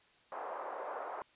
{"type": "band-pass noise", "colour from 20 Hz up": "white", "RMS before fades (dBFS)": -42, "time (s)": [0.32, 1.22], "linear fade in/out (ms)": 0, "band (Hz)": [470, 1100], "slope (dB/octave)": 24, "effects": ["white hiss -66 dBFS RMS until 1.35 s", "resampled to 8000 Hz"]}